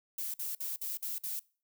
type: noise bursts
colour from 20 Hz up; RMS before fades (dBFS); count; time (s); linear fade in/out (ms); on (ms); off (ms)
violet; -37; 6; 0.18-1.395; 5; 160; 51
effects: noise-tail reverb RT60 0.4 s tail -24 dB re dry